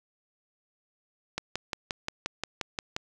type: click train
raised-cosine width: 0.2 ms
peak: -13 dBFS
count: 10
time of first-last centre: 1.38-2.965 s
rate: 5.68 Hz
effects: none